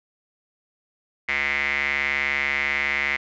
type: tone with band-pass filter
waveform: square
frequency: 70.4 Hz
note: C#2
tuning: 27 cents sharp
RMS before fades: -24 dBFS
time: 1.28-3.17 s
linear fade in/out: 10 ms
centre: 2100 Hz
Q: 8.8
effects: resampled to 16000 Hz